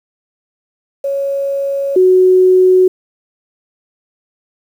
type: tone pair in turn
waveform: sine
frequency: 554.4 / 370 Hz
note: C#5 / F#4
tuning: 0 / 0 cents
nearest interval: perfect fifth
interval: 700 cents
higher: first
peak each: -14 / -5 dBFS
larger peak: second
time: 1.04-1.96 / 1.96-2.88 s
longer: neither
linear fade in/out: 5 ms
effects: 7-bit